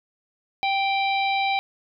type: harmonic tone with a mistuned harmonic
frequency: 784 Hz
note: G5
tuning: in tune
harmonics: 1 / 3 / 4 / 5 / 6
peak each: -22 / -26 / -36 / -31 / -44 dBFS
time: 0.63-1.59 s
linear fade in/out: 0 ms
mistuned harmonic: 6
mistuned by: +65 cents
effects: none